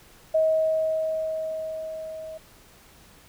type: tone with level ramp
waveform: sine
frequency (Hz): 635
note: D#5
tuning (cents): +35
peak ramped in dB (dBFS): -17 to -35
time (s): 0.34-2.38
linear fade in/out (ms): 10
effects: pink hiss -53 dBFS RMS until 3.28 s